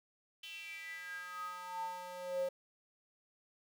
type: tone with high-pass filter sweep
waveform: square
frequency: 179.9 Hz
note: F#3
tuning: 48 cents flat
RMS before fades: -43 dBFS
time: 0.43-2.49 s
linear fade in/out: 5 ms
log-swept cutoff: 3000 to 500 Hz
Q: 9.2
effects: none